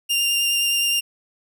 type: tone with vibrato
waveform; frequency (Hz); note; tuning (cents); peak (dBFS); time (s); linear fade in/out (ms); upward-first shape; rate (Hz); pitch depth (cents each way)
sawtooth; 2794; F7; 0; -15; 0.09-1.01; 20; triangle; 9.6; 12
effects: none

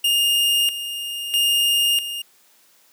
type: tone with tremolo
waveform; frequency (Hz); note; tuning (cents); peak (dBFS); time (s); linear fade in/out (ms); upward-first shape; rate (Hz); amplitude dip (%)
45% pulse; 2832; F7; +23; -16; 0.04-2.22; 5; square; 0.77; 70
effects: white hiss -56 dBFS RMS until 2.92 s + high-pass 200 Hz 12 dB/octave

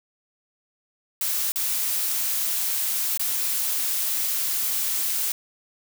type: noise with dropouts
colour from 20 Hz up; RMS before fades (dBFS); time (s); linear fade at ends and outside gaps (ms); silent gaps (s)
blue; -25; 1.21-5.32; 2; 1.52-1.558 / 3.175-3.195
effects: none

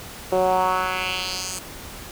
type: tone with band-pass filter sweep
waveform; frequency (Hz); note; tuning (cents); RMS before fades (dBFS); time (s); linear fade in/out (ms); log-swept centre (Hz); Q
10% pulse; 185; F#3; 0; -23; 0.32-1.59; 5; 470 to 8400; 2.1
effects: pink hiss -38 dBFS RMS until 2.11 s

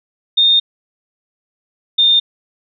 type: tone pair in turn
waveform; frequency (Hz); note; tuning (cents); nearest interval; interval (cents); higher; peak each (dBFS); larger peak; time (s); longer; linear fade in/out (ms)
sine; 3657 / 3628; A#7 / A#7; -34 / -48; unison; 14; first; -8; neither; 0.37-0.6 / 1.98-2.2; first; 10
effects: none

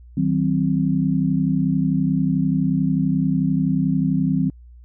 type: chord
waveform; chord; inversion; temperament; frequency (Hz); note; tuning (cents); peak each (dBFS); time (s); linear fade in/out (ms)
sine; C diminished; first; just; 156.98 / 188.37 / 261.6; Eb3 / Gb3 / C4; +16 / +31 / 0; -21; 0.17-4.5; 5
effects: added 60 Hz sine -41 dBFS peak until 4.84 s

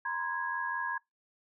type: tone cluster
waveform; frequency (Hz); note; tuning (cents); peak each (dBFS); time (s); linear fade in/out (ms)
sine; 950 / 1035 / 1656; A#5 / C6 / G#6; +33 / -19 / -5; -37 / -37 / -34; 0.05-0.98; 5
effects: noise-tail reverb RT60 0.2 s tail -25 dB re dry

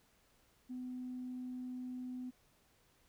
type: tone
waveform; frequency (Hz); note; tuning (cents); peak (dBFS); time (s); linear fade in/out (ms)
sine; 251.9; B3; +34; -40; 0.69-2.31; 20
effects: tanh soft clip ceiling -36 dBFS + pink hiss -71 dBFS RMS until 3.08 s

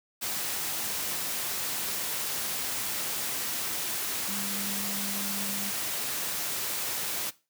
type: tone in noise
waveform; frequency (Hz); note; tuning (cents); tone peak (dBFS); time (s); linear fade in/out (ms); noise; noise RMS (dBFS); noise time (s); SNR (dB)
sine; 199.8; G3; +33; -38; 4.27-5.71; 20; white; -32; 0.21-7.31; -9
effects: noise-tail reverb RT60 0.3 s tail -19 dB re dry + high-pass 100 Hz 12 dB/octave

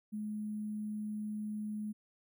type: tone with sample-and-hold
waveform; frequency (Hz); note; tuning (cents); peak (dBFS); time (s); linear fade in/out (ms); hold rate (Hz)
sine; 211.6; G#3; +33; -36; 0.12-1.93; 20; 11025
effects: none

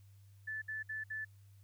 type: tone bursts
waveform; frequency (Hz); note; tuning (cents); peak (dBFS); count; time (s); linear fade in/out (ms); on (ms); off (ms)
sine; 1747; A6; -13; -38; 4; 0.47-1.25; 10; 150; 60
effects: added 99 Hz sine -57 dBFS peak until 1.63 s + white hiss -74 dBFS RMS until 1.63 s

